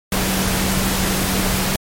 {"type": "tone in noise", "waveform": "sine", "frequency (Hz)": 189.4, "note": "F#3", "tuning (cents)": 41, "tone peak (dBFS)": -22, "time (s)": [0.12, 1.76], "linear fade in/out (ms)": 2, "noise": "pink", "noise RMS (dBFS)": -20, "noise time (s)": [0.12, 1.76], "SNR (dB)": -5, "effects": ["MP3 64 kbps"]}